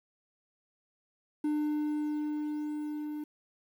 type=tone with level ramp; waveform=triangle; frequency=300 Hz; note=D4; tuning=37 cents sharp; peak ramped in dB=-25 to -33 dBFS; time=1.44-3.24 s; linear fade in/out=5 ms; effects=10-bit